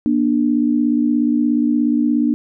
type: tone pair together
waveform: sine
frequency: 239.3 / 296.2 Hz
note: A#3 / D4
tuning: +46 / +15 cents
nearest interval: major third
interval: 369 cents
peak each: -16 dBFS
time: 0.06-2.34 s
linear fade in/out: 0 ms
effects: none